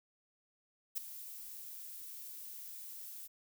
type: noise with ADSR envelope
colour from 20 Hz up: violet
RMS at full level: -34 dBFS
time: 0.95-3.28 s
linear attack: 26 ms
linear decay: 6 ms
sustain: -14 dB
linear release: 20 ms
effects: none